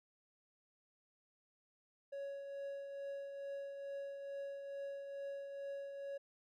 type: tone with tremolo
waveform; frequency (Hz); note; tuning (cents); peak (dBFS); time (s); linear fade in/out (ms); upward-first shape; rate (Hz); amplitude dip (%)
triangle; 557; C#5; +8; -39; 2.12-6.18; 10; triangle; 2.3; 45
effects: none

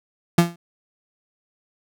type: tone with exponential decay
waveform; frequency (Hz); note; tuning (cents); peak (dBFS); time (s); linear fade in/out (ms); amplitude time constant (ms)
35% pulse; 171.2; F3; -34; -7; 0.38-0.56; 5; 39
effects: none

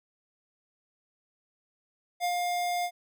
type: tone with ADSR envelope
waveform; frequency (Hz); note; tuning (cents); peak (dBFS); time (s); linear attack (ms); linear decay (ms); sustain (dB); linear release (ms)
square; 707; F5; +21; -26; 2.2-2.91; 43; 68; -2; 64
effects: none

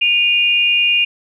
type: tone pair together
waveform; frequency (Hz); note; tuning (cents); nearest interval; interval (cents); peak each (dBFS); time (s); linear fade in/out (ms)
sine; 2460 / 2811; D#7 / F7; -20 / +11; major second; 231; -14; 0.01-1.05; 10
effects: none

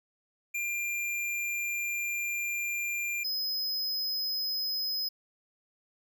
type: tone pair in turn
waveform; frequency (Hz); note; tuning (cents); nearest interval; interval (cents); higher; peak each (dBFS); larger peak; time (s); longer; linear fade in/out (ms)
square; 2390 / 5064; D7 / D#8; +30 / +30; octave + minor second; 1300; second; -31 / -30; second; 0.54-3.24 / 3.24-5.09; first; 10
effects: none

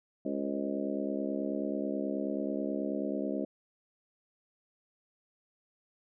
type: harmonic tone with a mistuned harmonic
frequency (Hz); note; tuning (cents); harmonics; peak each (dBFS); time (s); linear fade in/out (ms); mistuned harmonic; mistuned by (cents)
69.3; C#2; 0; 3 / 4 / 5 / 6 / 7 / 8 / 9; -37 / -35 / -38 / -43 / -43 / -41 / -40; 0.25-3.45; 5; 8; -34
effects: none

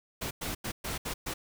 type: noise bursts at uneven times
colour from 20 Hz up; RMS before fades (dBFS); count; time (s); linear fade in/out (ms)
pink; -35; 6; 0.21-0.31 / 0.41-0.55 / 0.64-0.72 / 0.84-0.98 / 1.05-1.14 / 1.26-1.34; 10
effects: none

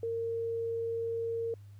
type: tone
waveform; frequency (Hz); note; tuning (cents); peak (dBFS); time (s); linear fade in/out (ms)
sine; 459.4; A#4; -25; -31; 0.03-1.54; 2
effects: added 101 Hz sine -48 dBFS peak until 1.79 s + pink hiss -70 dBFS RMS until 1.79 s

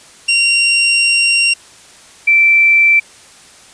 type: tone pair in turn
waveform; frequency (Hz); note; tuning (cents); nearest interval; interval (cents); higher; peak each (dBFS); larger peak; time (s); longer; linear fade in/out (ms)
sawtooth / sine; 2761 / 2337; F7 / D7; -20 / -9; minor third; 289; first; -6; neither; 0.28-1.54 / 2.27-3; first; 10
effects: white hiss -41 dBFS RMS until 3.73 s + resampled to 22050 Hz

